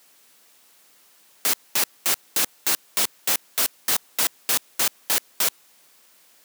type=noise bursts; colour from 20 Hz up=white; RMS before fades=-20 dBFS; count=14; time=1.45-5.486 s; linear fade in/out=0 ms; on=84 ms; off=220 ms; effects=white hiss -56 dBFS RMS until 6.44 s + high-pass 200 Hz 12 dB/octave